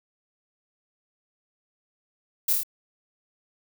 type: noise with echo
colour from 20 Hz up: violet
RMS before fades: -23 dBFS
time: 2.48-2.53 s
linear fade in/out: 5 ms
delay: 26 ms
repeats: 4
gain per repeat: -2 dB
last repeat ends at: 2.634 s
effects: none